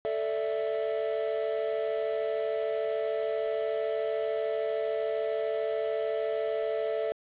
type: chord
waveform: triangle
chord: A suspended fourth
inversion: none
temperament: just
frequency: 440 / 586.7 / 660 Hz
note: A4 / D5 / E5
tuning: 0 / -2 / +2 cents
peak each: -29 / -32 / -30 dBFS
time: 0.05-7.12 s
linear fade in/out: 0 ms
effects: resampled to 8000 Hz + 8-bit